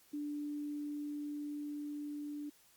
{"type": "tone with level ramp", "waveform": "sine", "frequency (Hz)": 293.7, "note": "D4", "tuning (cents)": 0, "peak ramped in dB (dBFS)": [-37, -40], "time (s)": [0.13, 2.5], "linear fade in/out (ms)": 10, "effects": ["white hiss -66 dBFS RMS until 2.76 s", "Opus 48 kbps"]}